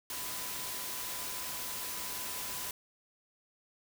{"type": "tone in noise", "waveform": "sine", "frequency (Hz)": 1001, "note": "B5", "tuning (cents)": 23, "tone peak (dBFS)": -50, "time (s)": [0.1, 2.71], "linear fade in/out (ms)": 2, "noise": "white", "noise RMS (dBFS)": -39, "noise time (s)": [0.1, 2.71], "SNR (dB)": -14, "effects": []}